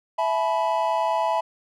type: chord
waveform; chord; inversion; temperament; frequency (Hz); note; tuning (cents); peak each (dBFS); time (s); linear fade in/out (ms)
triangle; E suspended fourth; none; equal with one note detuned; 659.3 / 857.9 / 987.8; E5 / A5 / B5; 0 / -44 / 0; -23; 0.18-1.41; 10
effects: none